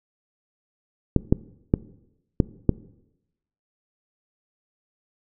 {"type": "clicks", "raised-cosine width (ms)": 3, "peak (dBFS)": -3, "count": 5, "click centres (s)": [1.163, 1.325, 1.739, 2.402, 2.693], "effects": ["noise-tail reverb RT60 0.9 s tail -20 dB re dry"]}